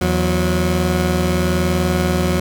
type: tone pair together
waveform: 20% pulse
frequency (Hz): 81 / 182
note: E2 / F#3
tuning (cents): -30 / -28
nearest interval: octave + major second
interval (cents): 1402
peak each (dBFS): -13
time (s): 0.01-2.4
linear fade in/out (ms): 5
effects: none